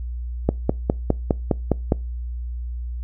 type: click train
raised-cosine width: 2 ms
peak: -3 dBFS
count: 8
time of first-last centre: 0.49-1.921 s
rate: 4.89 Hz
effects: noise-tail reverb RT60 0.3 s tail -25 dB re dry + added 60 Hz sine -26 dBFS peak until 3.03 s